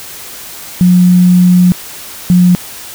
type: tone pair in turn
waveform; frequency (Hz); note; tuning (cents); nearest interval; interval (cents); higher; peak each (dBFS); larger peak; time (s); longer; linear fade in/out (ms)
sine; 179.6 / 178.81; F3 / F3; +49 / +41; unison; 8; first; -3; neither; 0.81-1.72 / 2.3-2.55; first; 0
effects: white hiss -28 dBFS RMS until 2.94 s